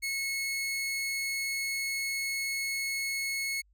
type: tone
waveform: sawtooth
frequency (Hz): 2187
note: C#7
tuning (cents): -24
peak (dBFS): -27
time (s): 0.02-3.62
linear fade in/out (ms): 20
effects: added 50 Hz sine -62 dBFS peak until 3.73 s